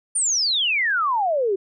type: exponential sweep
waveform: sine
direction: down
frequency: 9397 to 370.8 Hz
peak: -18 dBFS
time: 0.15-1.56 s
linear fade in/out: 10 ms
effects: none